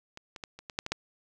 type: clicks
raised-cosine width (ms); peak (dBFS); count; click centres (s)
0.2; -26 / -25 / -21 / -28 / -22 / -12 / -18 / -12; 8; 0.174 / 0.362 / 0.438 / 0.59 / 0.698 / 0.789 / 0.864 / 0.92
effects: none